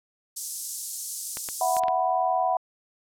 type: high-pass noise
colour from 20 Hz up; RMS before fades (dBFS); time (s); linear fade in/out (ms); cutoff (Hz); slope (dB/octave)
white; -30; 0.36-1.8; 10; 5700; 24
type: clicks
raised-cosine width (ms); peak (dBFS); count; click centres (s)
0.3; -19; 5; 1.371 / 1.488 / 1.767 / 1.836 / 1.883
type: chord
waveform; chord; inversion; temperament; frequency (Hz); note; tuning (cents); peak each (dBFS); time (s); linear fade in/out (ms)
sine; E suspended second; none; equal; 659.3 / 740 / 987.8; E5 / F#5 / B5; 0 / 0 / 0; -28 / -23 / -28; 1.61-2.57; 2
effects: low-pass 11000 Hz 12 dB/octave